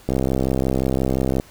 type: click train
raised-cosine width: 2 ms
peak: -7 dBFS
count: 87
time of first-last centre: 0.09-1.399 s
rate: 65.7 Hz
effects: pink hiss -48 dBFS RMS until 1.5 s